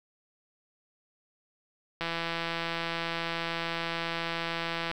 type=click train; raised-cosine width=0.3 ms; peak=-16 dBFS; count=486; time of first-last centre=2.01-4.914 s; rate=167 Hz; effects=9-bit